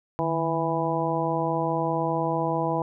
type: harmonic tone with a mistuned harmonic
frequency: 164.81 Hz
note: E3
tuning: in tune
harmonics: 1 / 2 / 3 / 4 / 5 / 6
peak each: -30 / -30 / -30 / -30 / -30 / -30 dBFS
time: 0.19-2.82 s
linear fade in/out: 0 ms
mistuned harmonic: 1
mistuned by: -100 cents
effects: none